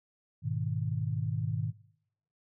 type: chord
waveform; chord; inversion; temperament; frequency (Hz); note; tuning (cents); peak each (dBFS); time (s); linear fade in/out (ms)
sine; G# minor; none; equal; 103.83 / 123.47 / 155.56; G#2 / B2 / D#3; 0 / 0 / 0; -34; 0.42-1.73; 50
effects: noise-tail reverb RT60 0.8 s tail -23 dB re dry